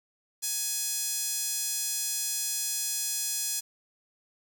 sawtooth tone with high-pass filter, 840 Hz, G#5, 19 cents sharp, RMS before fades -31 dBFS, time 0.42-3.61 s, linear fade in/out 20 ms, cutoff 6500 Hz, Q 1.4, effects 8-bit

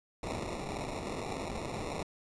white noise with sample-and-hold, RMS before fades -38 dBFS, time 0.23-2.03 s, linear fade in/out 2 ms, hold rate 1575 Hz, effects resampled to 22050 Hz

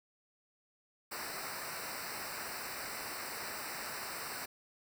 pink noise with comb filter, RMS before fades -42 dBFS, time 1.11-4.46 s, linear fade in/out 10 ms, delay 0.3 ms, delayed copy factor -1, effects none

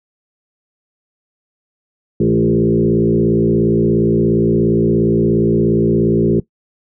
sine tone with frequency modulation, 279 Hz, C#4, 11 cents sharp, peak -10 dBFS, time 2.2-6.4 s, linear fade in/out 5 ms, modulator 57.1 Hz, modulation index 2.7, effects noise-tail reverb RT60 0.1 s tail -18 dB re dry

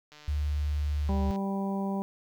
click train, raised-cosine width 0.2 ms, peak -33 dBFS, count 187, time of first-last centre 0.12-1.36 s, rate 150 Hz
sine tone, 73.42 Hz, D2, in tune, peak -26 dBFS, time 0.28-1.31 s, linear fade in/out 0 ms
harmonic tone, 196 Hz, G3, in tune, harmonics 1 / 2 / 3 / 4 / 5, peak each -29 / -38 / -40 / -39 / -41 dBFS, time 1.09-2.02 s, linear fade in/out 0 ms
effects 10-bit

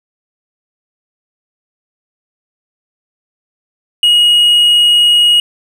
triangle tone, 2889 Hz, F#7, 42 cents flat, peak -4 dBFS, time 4.03-5.4 s, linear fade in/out 2 ms, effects none

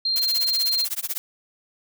sine tone, 4186 Hz, C8, in tune, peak -20 dBFS, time 0.05-0.85 s, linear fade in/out 5 ms
blue noise with tremolo, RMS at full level -25 dBFS, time 0.16-1.18 s, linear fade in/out 0 ms, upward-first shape sine, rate 16 Hz, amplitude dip 100%
effects none

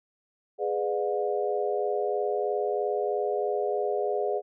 sine chord, G# diminished seventh, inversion none, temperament just, 415.3 / 498.4 / 598 / 717.6 Hz, G#4 / B4 / D5 / F5, 0 / +16 / +31 / +47 cents, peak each -28 / -32 / -32 / -32 dBFS, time 0.58-4.42 s, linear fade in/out 50 ms, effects none

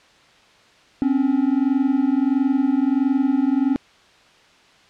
triangle tone pair together, 260.1 / 281.6 Hz, C4 / C#4, -10 / +27 cents, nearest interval minor second, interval 137 cents, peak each -17 dBFS, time 1.02-3.76 s, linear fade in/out 0 ms, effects white hiss -52 dBFS RMS until 4.89 s + low-pass 4000 Hz 12 dB/octave

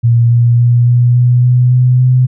sine tone with pitch steps, 117.7 / 119 / 120.31 / 121.64 / 122.98 / 124.34 / 125.71 / 127.1 Hz, A#2 / A#2 / B2 / B2 / B2 / B2 / B2 / C3, +17 / +36 / -45 / -26 / -7 / +12 / +31 / -50 cents, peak -5 dBFS, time 0.03-2.27 s, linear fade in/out 20 ms, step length 280 ms, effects none

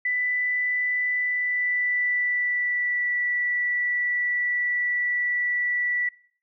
sine tone with pitch glide, 1988 to 1958.4 Hz, B6 to B6, +11 to -15 cents, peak -22 dBFS, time 0.05-6.09 s, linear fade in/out 5 ms, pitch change -26 cents, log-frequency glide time 1.15-3.14 s, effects noise-tail reverb RT60 0.5 s tail -19 dB re dry

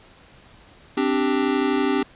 square chord, C suspended second, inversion none, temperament equal, 261.6 / 293.7 / 392 Hz, C4 / D4 / G4, 0 / 0 / 0 cents, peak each -24 dBFS, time 0.97-2.03 s, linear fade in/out 5 ms, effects pink hiss -50 dBFS RMS until 2.15 s + resampled to 8000 Hz

